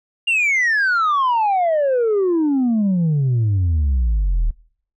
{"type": "exponential sweep", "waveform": "sine", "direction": "down", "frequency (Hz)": [2831, 36.84], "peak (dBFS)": -12, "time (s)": [0.27, 4.51], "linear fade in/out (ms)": 10, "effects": ["noise-tail reverb RT60 0.6 s tail -25 dB re dry", "tanh soft clip ceiling -13 dBFS"]}